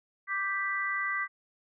sine chord, G major, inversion second, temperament equal, 1174.7 / 1568 / 1975.5 Hz, D6 / G6 / B6, 0 / 0 / 0 cents, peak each -34 / -35 / -31 dBFS, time 0.27-1.28 s, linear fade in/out 50 ms, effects none

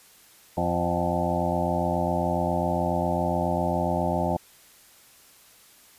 harmonic tone with a mistuned harmonic, 87.31 Hz, F2, in tune, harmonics 1 / 2 / 3 / 4 / 6 / 7 / 8 / 9 / 10, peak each -32 / -29 / -33 / -33 / -33 / -29 / -32 / -32 / -32 dBFS, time 0.57-4.37 s, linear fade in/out 5 ms, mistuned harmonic 8, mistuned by +44 cents, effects white hiss -54 dBFS RMS until 5.98 s + resampled to 32000 Hz

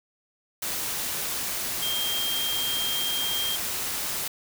sine tone in noise, 3200 Hz, G7, 35 cents sharp, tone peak -27 dBFS, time 1.82-3.56 s, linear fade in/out 5 ms, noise white, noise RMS -30 dBFS, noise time 0.62-4.28 s, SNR 0 dB, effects none

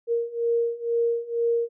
sine beating tone pair, 466.2 / 468.3 Hz, A#4 / A#4, 0 / +8 cents, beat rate 2.1 Hz, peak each -26 / -24 dBFS, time 0.07-1.69 s, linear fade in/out 50 ms, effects none

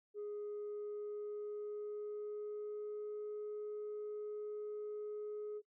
sine tone with pitch glide, 415.3 to 420.6 Hz, G#4 to G#4, 0 to +22 cents, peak -39 dBFS, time 0.14-5.62 s, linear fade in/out 50 ms, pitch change +22 cents, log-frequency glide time 0.34-3.25 s, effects noise-tail reverb RT60 0.1 s tail -25 dB re dry + tanh soft clip ceiling -39 dBFS

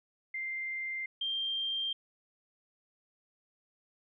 sine tone pair in turn, 2093 / 3177 Hz, C7 / G7, 0 / +23 cents, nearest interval perfect fifth, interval 723 cents, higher second, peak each -34 / -31 dBFS, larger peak second, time 0.34-1.06 / 1.21-1.93 s, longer neither, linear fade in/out 5 ms, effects none

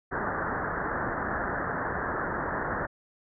white low-pass noise, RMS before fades -31 dBFS, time 0.11-2.87 s, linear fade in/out 20 ms, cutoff 1800 Hz, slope 96 dB/octave, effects none

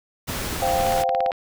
pink noise, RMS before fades -28 dBFS, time 0.27-1.04 s, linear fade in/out 20 ms
sine chord, C suspended fourth, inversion none, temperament just, 523.3 / 697.7 / 784.9 Hz, C5 / F5 / G5, 0 / -2 / +2 cents, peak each -24 / -23 / -23 dBFS, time 0.62-1.31 s, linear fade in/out 2 ms
click train, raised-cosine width 0.3 ms, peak -14 dBFS, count 10, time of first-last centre 0.81-1.318 s, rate 17.7 Hz
effects none

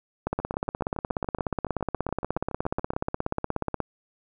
two click trains, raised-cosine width 1 ms, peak -12 / -20 dBFS, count 60 / 19, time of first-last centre 0.27-3.803 / 0.4-2.935 s, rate 16.7 / 7.1 Hz, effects none

